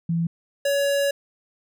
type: tone pair in turn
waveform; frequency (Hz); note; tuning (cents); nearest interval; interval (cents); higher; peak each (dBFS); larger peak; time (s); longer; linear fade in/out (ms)
sine / square; 167.3 / 562.7; E3 / C#5; +26 / +26; octave + major sixth; 2100; second; -20; neither; 0.09-0.27 / 0.65-1.11; second; 5
effects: none